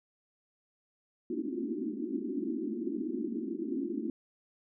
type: band-pass noise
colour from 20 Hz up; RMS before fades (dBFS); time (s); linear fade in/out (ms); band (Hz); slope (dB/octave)
white; -35; 1.3-4.1; 2; 210 to 370; 96
effects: none